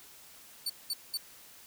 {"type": "tone bursts", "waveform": "sawtooth", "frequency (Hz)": 4506, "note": "C#8", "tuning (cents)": 28, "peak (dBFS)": -28, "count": 3, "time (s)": [0.66, 1.174], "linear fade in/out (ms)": 5, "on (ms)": 38, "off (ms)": 200, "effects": ["white hiss -54 dBFS RMS until 1.66 s"]}